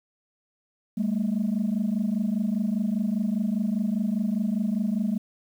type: tone pair together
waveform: sine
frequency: 199.01 / 224 Hz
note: G3 / A3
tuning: +26 / +31 cents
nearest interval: major second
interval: 205 cents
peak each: -24 dBFS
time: 0.97-5.18 s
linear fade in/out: 10 ms
effects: tanh soft clip ceiling -19 dBFS + 9-bit